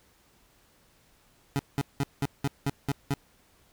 25% pulse tone bursts, 139.9 Hz, C#3, 16 cents sharp, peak -21 dBFS, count 8, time 1.56-3.138 s, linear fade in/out 0 ms, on 31 ms, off 190 ms, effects pink hiss -63 dBFS RMS until 3.72 s

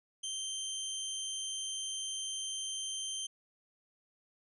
20% pulse tone, 3132 Hz, G7, 2 cents flat, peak -31 dBFS, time 0.23-3.27 s, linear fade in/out 10 ms, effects resampled to 24000 Hz

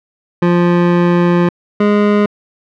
25% pulse tone pair in turn, 174.61 / 206.9 Hz, F3 / G#3, 0 / -6 cents, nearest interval minor third, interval 294 cents, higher second, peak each -5 dBFS, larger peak neither, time 0.42-1.49 / 1.8-2.26 s, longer first, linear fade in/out 5 ms, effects low-pass 2000 Hz 12 dB/octave

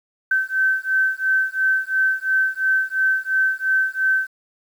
sine beating tone pair, 1540 / 1542.9 Hz, G6 / G6, -31 / -28 cents, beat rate 2.9 Hz, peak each -20 dBFS, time 0.31-4.27 s, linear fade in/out 5 ms, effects 8-bit

